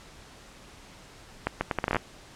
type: accelerating click train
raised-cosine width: 0.5 ms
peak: -10 dBFS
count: 11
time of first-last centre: 1.47-1.966 s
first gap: 140 ms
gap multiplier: 0.73
effects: pink hiss -50 dBFS RMS until 2.35 s + low-pass 8000 Hz 12 dB/octave